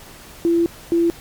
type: tone pair in turn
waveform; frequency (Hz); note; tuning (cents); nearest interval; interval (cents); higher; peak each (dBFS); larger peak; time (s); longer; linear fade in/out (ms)
sine; 338.2 / 338.2; E4 / E4; +44 / +44; unison; 0; neither; -13; neither; 0.45-0.66 / 0.92-1.1; first; 0
effects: pink hiss -41 dBFS RMS until 1.2 s + MP3 96 kbps